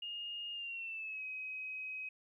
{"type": "tone with pitch glide", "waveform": "sine", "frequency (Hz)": [2842, 2532], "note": ["F7", "D#7"], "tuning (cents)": [30, 30], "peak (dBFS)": -40, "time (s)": [0.02, 2.09], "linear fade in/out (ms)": 5, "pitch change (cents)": -200, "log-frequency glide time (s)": [0.52, 1.24], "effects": ["13-bit"]}